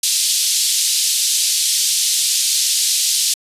pink band-pass noise, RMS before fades -17 dBFS, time 0.03-3.34 s, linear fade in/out 5 ms, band 3700 to 11000 Hz, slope 24 dB/octave, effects resampled to 32000 Hz

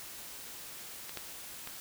clicks, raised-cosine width 0.2 ms, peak -25 / -20 / -24 dBFS, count 3, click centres 1.094 / 1.173 / 1.674 s, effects white hiss -46 dBFS RMS until 1.8 s

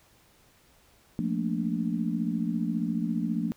sine chord, Bb major seventh, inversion second, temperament just, 174.81 / 218.5 / 233.1 / 291.4 Hz, F3 / A3 / Bb3 / D4, +2 / -12 / 0 / -13 cents, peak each -31 / -31 / -31 / -34 dBFS, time 1.19-3.52 s, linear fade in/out 0 ms, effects pink hiss -61 dBFS RMS until 3.56 s

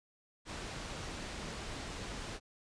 pink low-pass noise, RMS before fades -43 dBFS, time 0.45-2.4 s, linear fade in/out 50 ms, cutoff 7100 Hz, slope 12 dB/octave, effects resampled to 22050 Hz

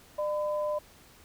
sine tone pair together, 600 / 1009.1 Hz, D5 / B5, +37 / +37 cents, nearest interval major sixth, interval 900 cents, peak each -28 / -36 dBFS, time 0.18-0.79 s, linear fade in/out 10 ms, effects pink hiss -56 dBFS RMS until 1.24 s

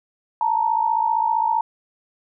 sine tone pair together, 880 / 935.3 Hz, A5 / A#5, 0 / +6 cents, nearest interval minor second, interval 106 cents, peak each -20 dBFS, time 0.41-1.61 s, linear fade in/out 2 ms, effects none

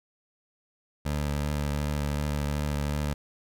20% pulse tone with vibrato, 73.2 Hz, D2, 5 cents flat, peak -22 dBFS, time 1.05-3.14 s, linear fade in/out 10 ms, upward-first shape triangle, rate 2.7 Hz, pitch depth 26 cents each way, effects none

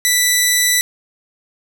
10% pulse tone, 1975.5 Hz, B6, in tune, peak -3 dBFS, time 0.05-0.81 s, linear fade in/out 0 ms, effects none

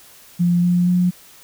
sine tone with pitch steps, 174.61 / 176.84 / 179.1 Hz, F3 / F3 / F3, 0 / +22 / +44 cents, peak -13 dBFS, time 0.39-1.11 s, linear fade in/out 20 ms, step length 240 ms, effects white hiss -46 dBFS RMS until 1.43 s

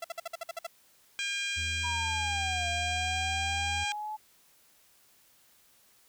sawtooth tone bursts, 671 Hz, E5, 31 cents sharp, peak -30 dBFS, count 9, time 0.02-0.668 s, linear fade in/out 5 ms, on 24 ms, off 54 ms
harmonic tone, 804 Hz, G5, 44 cents sharp, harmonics 2 / 3 / 4 / 5 / 6 / 7 / 8 / 9 / 10, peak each -38 / -34 / -36 / -46 / -47 / -45 / -47 / -47 / -45 dBFS, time 1.19-3.92 s, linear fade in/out 0 ms
triangle tone, 80.3 Hz, E2, 45 cents flat, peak -34 dBFS, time 1.56-3.85 s, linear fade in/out 20 ms
sine linear two-way sweep, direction down then up, 974 to 696 to 862 Hz, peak -34 dBFS, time 1.83-4.17 s, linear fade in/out 20 ms, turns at 2.68 s
effects white hiss -63 dBFS RMS until 6.08 s

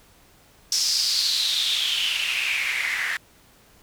white noise with band-pass filter sweep, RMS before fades -24 dBFS, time 0.72-3.17 s, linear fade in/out 2 ms, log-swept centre 5500 to 1800 Hz, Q 5.9, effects pink hiss -55 dBFS RMS until 3.82 s

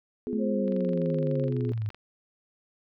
sine chord, F diminished, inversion second, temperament just, 251.4 / 349.2 / 419.1 Hz, Cb4 / F4 / Ab4, +31 / 0 / +16 cents, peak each -32 / -36 / -33 dBFS, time 0.27-1.72 s, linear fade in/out 0 ms
sine linear sweep, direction down, 221.6 to 103.83 Hz, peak -27 dBFS, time 0.33-1.89 s, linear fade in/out 0 ms
sine tone with vibrato, 531 Hz, C5, 25 cents sharp, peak -30 dBFS, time 0.38-1.51 s, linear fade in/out 50 ms, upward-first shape sine, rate 9.8 Hz, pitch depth 15 cents each way
click train, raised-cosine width 0.3 ms, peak -33 dBFS, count 31, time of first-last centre 0.68-1.946 s, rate 23.7 Hz
effects none

